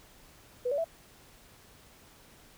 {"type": "tone with pitch steps", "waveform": "sine", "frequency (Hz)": [493.9, 570.6, 659.3], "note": ["B4", "C#5", "E5"], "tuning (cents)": [0, 50, 0], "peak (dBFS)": -27, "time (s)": [0.65, 0.845], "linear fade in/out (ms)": 10, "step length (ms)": 65, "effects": ["pink hiss -57 dBFS RMS until 2.57 s"]}